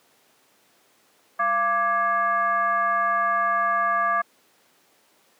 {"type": "tone with frequency modulation", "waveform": "sine", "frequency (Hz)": 1174.7, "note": "D6", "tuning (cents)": 0, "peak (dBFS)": -19, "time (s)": [1.39, 4.22], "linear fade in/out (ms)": 10, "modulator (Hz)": 489, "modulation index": 0.96, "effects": ["pink hiss -60 dBFS RMS until 5.39 s", "high-pass 300 Hz 12 dB/octave"]}